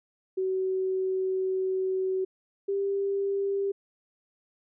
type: tone pair in turn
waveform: sine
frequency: 377 / 396 Hz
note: F#4 / G4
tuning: +32 / +18 cents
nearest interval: minor second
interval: 86 cents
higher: second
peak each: -25 dBFS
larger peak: neither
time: 0.37-2.25 / 2.68-3.72 s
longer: first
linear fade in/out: 10 ms
effects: none